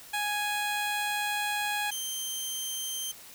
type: tone pair in turn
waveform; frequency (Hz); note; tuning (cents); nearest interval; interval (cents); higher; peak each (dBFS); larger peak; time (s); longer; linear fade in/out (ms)
15% pulse; 830.6 / 3136; G#5 / G7; 0 / 0; octave + major seventh; 2300; second; -22 / -25; first; 0.13-1.91 / 1.91-3.12; first; 10
effects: white hiss -49 dBFS RMS until 3.34 s